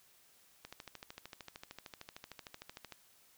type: click train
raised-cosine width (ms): 0.2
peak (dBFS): -29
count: 31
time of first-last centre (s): 0.65-2.923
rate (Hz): 13.2
effects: white hiss -66 dBFS RMS until 3.37 s